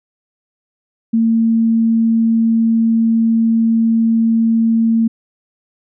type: tone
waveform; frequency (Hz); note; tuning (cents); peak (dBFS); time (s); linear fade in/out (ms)
sine; 226.8; A#3; -47; -10; 1.13-5.08; 10
effects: none